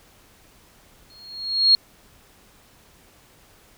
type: tone with exponential growth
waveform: sine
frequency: 4275 Hz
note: C8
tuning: 36 cents sharp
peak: -9 dBFS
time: 1.1-1.75 s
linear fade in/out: 1 ms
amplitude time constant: 140 ms
effects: pink hiss -54 dBFS RMS until 3.77 s